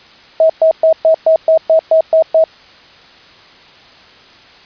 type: tone bursts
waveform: sine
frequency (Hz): 642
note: E5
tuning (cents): -46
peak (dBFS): -5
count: 10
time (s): 0.4-2.44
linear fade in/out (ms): 2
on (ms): 96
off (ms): 120
effects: white hiss -41 dBFS RMS until 4.65 s + resampled to 11025 Hz